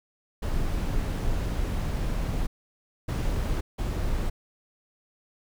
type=noise bursts at uneven times; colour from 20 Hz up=brown; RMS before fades=-27 dBFS; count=3; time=0.42-2.47 / 3.08-3.61 / 3.78-4.3 s; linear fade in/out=10 ms; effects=none